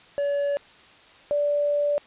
triangle / sine tone pair in turn, 570 / 582.6 Hz, C#5 / D5, +48 / -14 cents, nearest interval unison, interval 38 cents, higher second, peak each -20 dBFS, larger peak neither, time 0.18-0.57 / 1.31-1.98 s, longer second, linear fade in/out 0 ms, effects white hiss -51 dBFS RMS until 2.06 s + resampled to 8000 Hz

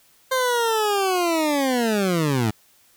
20% pulse linear sweep, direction down, 526 to 102.7 Hz, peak -14 dBFS, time 0.31-2.51 s, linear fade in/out 10 ms, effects white hiss -57 dBFS RMS until 2.96 s

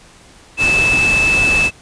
sine tone in noise, 2623 Hz, E7, 9 cents flat, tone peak -11 dBFS, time 0.57-1.71 s, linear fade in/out 50 ms, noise pink, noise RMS -21 dBFS, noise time 0.57-1.71 s, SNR +7 dB, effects pink hiss -44 dBFS RMS until 1.81 s + resampled to 22050 Hz

